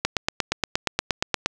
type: click train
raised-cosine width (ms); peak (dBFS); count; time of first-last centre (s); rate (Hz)
0.2; -3; 13; 0.05-1.46; 8.51
effects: none